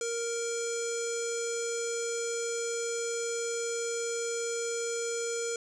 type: tone with low-pass filter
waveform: square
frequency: 466.2 Hz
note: A#4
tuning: in tune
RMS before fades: -33 dBFS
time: 0.01-5.56 s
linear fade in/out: 2 ms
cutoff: 7200 Hz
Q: 8.9
effects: none